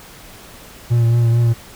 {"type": "tone with vibrato", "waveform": "triangle", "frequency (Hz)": 117.3, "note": "A#2", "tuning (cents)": 11, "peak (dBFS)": -9, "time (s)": [0.9, 1.54], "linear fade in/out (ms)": 20, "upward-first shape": "triangle", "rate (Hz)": 4.5, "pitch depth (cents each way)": 30, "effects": ["pink hiss -40 dBFS RMS until 1.75 s"]}